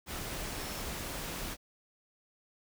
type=tone in noise; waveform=sine; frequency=5350 Hz; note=E8; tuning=25 cents sharp; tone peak=-50 dBFS; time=0.56-0.83 s; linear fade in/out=50 ms; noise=pink; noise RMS=-39 dBFS; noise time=0.06-1.57 s; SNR=-14 dB; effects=none